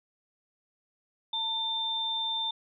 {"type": "tone pair together", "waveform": "sine", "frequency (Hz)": [895, 3580], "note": ["A5", "A7"], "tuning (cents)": [29, 29], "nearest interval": "2 octaves", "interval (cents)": 2400, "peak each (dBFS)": [-36, -29], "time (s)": [1.33, 2.51], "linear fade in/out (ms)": 5, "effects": []}